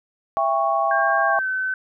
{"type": "chord", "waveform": "sine", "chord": "C# diminished", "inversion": "first", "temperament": "just", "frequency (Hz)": [665.2, 798.3, 1108.7], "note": ["E5", "G5", "C#6"], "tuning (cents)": [16, 31, 0], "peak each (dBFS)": -22, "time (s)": [0.37, 1.39], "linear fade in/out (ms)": 0}
{"type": "tone with pitch glide", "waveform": "sine", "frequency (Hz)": [1601, 1523.4], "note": ["G6", "G6"], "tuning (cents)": [36, -50], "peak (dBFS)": -21, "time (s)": [0.91, 1.74], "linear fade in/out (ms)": 2, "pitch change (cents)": -86, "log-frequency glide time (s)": [1.27, 1.47]}
{"effects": []}